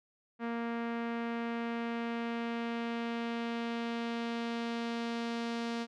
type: tone with low-pass filter sweep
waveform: sawtooth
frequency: 233.1 Hz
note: A#3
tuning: in tune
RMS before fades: -36 dBFS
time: 0.39-5.87 s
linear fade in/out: 50 ms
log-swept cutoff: 1900 to 4800 Hz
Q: 1.2
effects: none